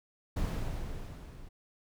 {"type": "noise with level ramp", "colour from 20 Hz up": "brown", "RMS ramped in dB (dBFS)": [-30, -49], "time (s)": [0.36, 1.49], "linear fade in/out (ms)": 10, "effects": []}